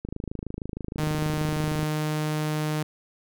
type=click train; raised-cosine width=3 ms; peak=-19 dBFS; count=48; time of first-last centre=0.05-1.83 s; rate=26.4 Hz
type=tone; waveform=sawtooth; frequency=153.2 Hz; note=D#3; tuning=27 cents flat; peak=-21 dBFS; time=0.98-2.83 s; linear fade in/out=5 ms
effects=none